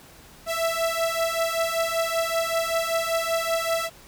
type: beating tone pair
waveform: sawtooth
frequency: 659 / 664.2 Hz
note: E5 / E5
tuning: -1 / +13 cents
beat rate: 5.2 Hz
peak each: -22 dBFS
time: 0.46-3.9 s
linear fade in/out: 50 ms
effects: pink hiss -49 dBFS RMS until 4.07 s